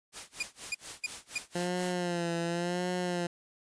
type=noise with tremolo; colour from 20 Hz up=white; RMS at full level=-41 dBFS; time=0.12-1.97 s; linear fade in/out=50 ms; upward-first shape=sine; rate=4.2 Hz; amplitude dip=95%
type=tone bursts; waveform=sawtooth; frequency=2435 Hz; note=D#7; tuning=38 cents flat; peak=-26 dBFS; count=4; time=0.4-1.382 s; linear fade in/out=5 ms; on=28 ms; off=290 ms
type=tone with vibrato; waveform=15% pulse; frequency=174.61 Hz; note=F3; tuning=in tune; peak=-24 dBFS; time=1.55-3.27 s; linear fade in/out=5 ms; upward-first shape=sine; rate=0.91 Hz; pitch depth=58 cents each way
effects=resampled to 22050 Hz